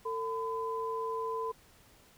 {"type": "tone pair together", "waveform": "sine", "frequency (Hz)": [450, 1010.8], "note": ["A4", "B5"], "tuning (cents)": [39, 40], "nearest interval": "octave + major second", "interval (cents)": 1401, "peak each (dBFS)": [-35, -35], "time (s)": [0.05, 1.52], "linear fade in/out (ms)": 10, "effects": ["pink hiss -61 dBFS RMS until 2.17 s"]}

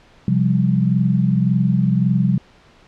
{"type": "chord", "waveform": "sine", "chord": "C suspended fourth", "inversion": "none", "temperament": "just", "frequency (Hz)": [130.81, 174.42, 196.22], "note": ["C3", "F3", "G3"], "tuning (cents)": [0, -2, 2], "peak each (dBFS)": -18, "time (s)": [0.28, 2.38], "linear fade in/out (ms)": 2, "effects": ["pink hiss -50 dBFS RMS until 2.87 s", "low-pass 4000 Hz 12 dB/octave"]}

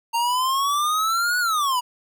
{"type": "exponential two-way sweep", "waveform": "square", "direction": "up then down", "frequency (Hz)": [920, 1480, 957], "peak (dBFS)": -20, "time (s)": [0.13, 1.81], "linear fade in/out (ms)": 20, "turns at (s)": 1.39, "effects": ["10-bit"]}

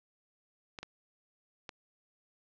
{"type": "clicks", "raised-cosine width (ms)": 0.2, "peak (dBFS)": -24, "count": 3, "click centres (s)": [0.788, 0.83, 1.692], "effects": ["low-pass 5000 Hz 12 dB/octave"]}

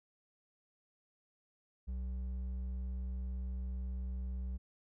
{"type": "tone with hard clipping", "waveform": "sine", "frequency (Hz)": 63, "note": "B1", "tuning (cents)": 35, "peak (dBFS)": -38, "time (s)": [1.87, 4.58], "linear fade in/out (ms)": 20, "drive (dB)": 5, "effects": []}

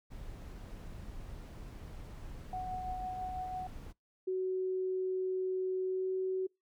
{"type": "noise", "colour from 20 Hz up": "brown", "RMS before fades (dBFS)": -46, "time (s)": [0.1, 3.93], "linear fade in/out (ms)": 20}
{"type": "tone with tremolo", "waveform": "sine", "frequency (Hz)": 740, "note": "F#5", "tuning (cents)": 0, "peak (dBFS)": -35, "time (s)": [2.53, 3.67], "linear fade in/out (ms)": 2, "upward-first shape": "triangle", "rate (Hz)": 6, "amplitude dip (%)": 35}
{"type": "tone with pitch glide", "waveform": "sine", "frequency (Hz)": [373.4, 375.8], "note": ["F#4", "F#4"], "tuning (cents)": [16, 27], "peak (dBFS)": -31, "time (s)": [4.27, 6.47], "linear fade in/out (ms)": 10, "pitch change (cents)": 11, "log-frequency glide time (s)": [5.84, 6.11]}
{"effects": ["noise-tail reverb RT60 0.2 s tail -26 dB re dry"]}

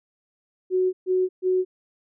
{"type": "tone bursts", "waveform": "sine", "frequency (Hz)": 370, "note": "F#4", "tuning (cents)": 0, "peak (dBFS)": -18, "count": 3, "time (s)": [0.7, 1.65], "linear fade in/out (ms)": 50, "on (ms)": 230, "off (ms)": 130, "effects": []}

